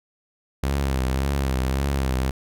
sawtooth tone with vibrato, 67 Hz, C2, 42 cents sharp, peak -17 dBFS, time 0.63-2.31 s, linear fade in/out 5 ms, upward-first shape triangle, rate 1.8 Hz, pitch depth 87 cents each way, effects none

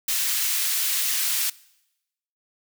white high-pass noise, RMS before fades -24 dBFS, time 0.08-1.5 s, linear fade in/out 5 ms, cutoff 1900 Hz, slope 12 dB/octave, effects noise-tail reverb RT60 0.9 s tail -22 dB re dry

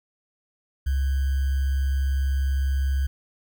sine tone with sample-and-hold, 67.7 Hz, C#2, 40 cents flat, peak -20 dBFS, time 0.86-3.07 s, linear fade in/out 10 ms, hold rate 1575 Hz, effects none

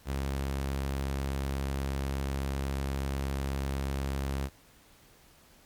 sawtooth tone, 68.2 Hz, C#2, 28 cents flat, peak -26 dBFS, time 0.05-4.5 s, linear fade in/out 50 ms, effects pink hiss -59 dBFS RMS until 5.65 s + MP3 96 kbps

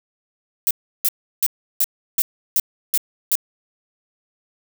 violet noise bursts, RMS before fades -17 dBFS, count 8, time 0.67-3.354 s, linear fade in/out 0 ms, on 38 ms, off 340 ms, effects none

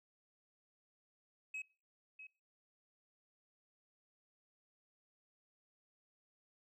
sine tone with echo, 2555 Hz, D#7, 45 cents sharp, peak -38 dBFS, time 1.54-1.62 s, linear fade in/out 5 ms, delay 650 ms, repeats 1, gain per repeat -12 dB, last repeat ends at 2.27 s, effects noise-tail reverb RT60 0.4 s tail -26 dB re dry + tanh soft clip ceiling -40 dBFS

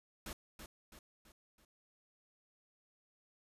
pink noise with echo, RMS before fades -45 dBFS, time 0.26-0.33 s, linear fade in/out 2 ms, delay 330 ms, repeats 4, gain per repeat -6 dB, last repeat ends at 1.65 s, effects resampled to 32000 Hz

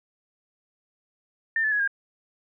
sine tone with pitch steps, 1800 / 1736.7 / 1675.6 / 1616.6 Hz, A6 / A6 / G#6 / G#6, +39 / -23 / +15 / -47 cents, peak -21 dBFS, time 1.56-1.876 s, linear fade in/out 2 ms, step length 79 ms, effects none

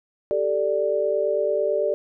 sine chord, G suspended second, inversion none, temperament just, 392 / 441 / 588 Hz, G4 / A4 / D5, 0 / +4 / +2 cents, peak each -26 / -25 / -22 dBFS, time 0.31-1.94 s, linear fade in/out 0 ms, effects none

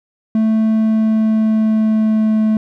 triangle tone with pitch glide, 220 to 217.3 Hz, A3 to A3, 0 to -21 cents, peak -9 dBFS, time 0.35-2.57 s, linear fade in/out 2 ms, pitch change -21 cents, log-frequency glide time 0.72-2.43 s, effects none

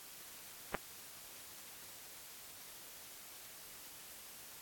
clicks, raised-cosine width 0.5 ms, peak -20 dBFS, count 2, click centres 0.744 / 0.749 s, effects white hiss -53 dBFS RMS until 4.61 s + AAC 64 kbps

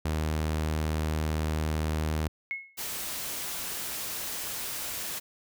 sawtooth tone, 77.78 Hz, D#2, in tune, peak -23 dBFS, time 0.05-2.28 s, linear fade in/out 5 ms
sine tone with exponential decay, 2178 Hz, C#7, 31 cents flat, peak -27 dBFS, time 2.51-2.79 s, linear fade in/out 0 ms, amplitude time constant 59 ms
white noise, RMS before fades -35 dBFS, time 2.77-5.2 s, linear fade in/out 20 ms
effects none

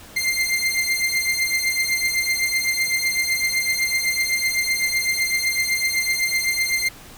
sawtooth beating tone pair, 2093 / 2100.9 Hz, C7 / C7, 0 / +7 cents, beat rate 7.9 Hz, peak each -19 dBFS, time 0.16-6.89 s, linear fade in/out 10 ms, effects pink hiss -43 dBFS RMS until 7.17 s

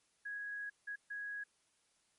sine tone bursts at uneven times, 1660 Hz, G#6, 1 cent flat, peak -40 dBFS, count 3, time 0.25-0.7 / 0.87-0.96 / 1.1-1.44 s, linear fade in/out 10 ms, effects white hiss -75 dBFS RMS until 2.18 s + MP3 48 kbps

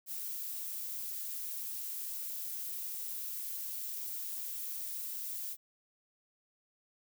violet noise, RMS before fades -40 dBFS, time 0.06-5.57 s, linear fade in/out 50 ms, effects none

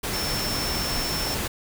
sine tone in noise, 5380 Hz, E8, 34 cents sharp, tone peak -29 dBFS, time 0.13-1.35 s, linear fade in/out 10 ms, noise pink, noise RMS -28 dBFS, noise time 0.03-1.48 s, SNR -4 dB, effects none

